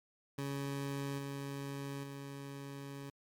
20% pulse tone with level steps, 139.5 Hz, C#3, 11 cents sharp, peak -32 / -35 / -39 dBFS, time 0.38-3.1 s, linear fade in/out 5 ms, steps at 1.18 / 2.03 s, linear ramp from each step 10 ms, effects MP3 96 kbps

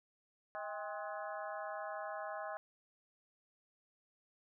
harmonic tone with a mistuned harmonic, 211.3 Hz, G#3, 30 cents sharp, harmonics 3 / 4 / 5 / 6 / 7 / 8, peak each -44 / -46 / -48 / -50 / -51 / -52 dBFS, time 0.55-2.57 s, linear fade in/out 0 ms, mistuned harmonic 4, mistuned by -91 cents, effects none

